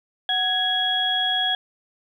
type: tone cluster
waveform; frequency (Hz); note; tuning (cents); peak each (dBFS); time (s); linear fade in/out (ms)
sine; 745 / 1663 / 3322; F#5 / G#6 / G#7; +12 / +2 / 0; -27 / -27 / -21; 0.29-1.55; 2
effects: 9-bit